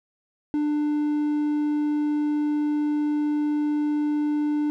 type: tone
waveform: triangle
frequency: 297.4 Hz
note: D4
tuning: 22 cents sharp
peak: -19 dBFS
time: 0.54-4.7 s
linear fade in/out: 0 ms
effects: none